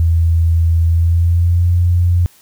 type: tone with pitch glide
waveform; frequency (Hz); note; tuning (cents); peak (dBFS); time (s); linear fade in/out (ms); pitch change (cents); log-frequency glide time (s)
sine; 82.9 to 87.63; E2 to F2; +10 to +6; -9; 0-2.26; 0; +96; 0.85-1.72
effects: white hiss -48 dBFS RMS until 2.41 s